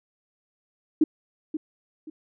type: tone with echo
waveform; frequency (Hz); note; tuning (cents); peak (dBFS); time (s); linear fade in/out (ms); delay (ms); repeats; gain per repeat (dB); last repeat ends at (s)
sine; 311.1; D#4; 0; -14; 1.01-1.04; 5; 530; 2; -11; 2.1
effects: none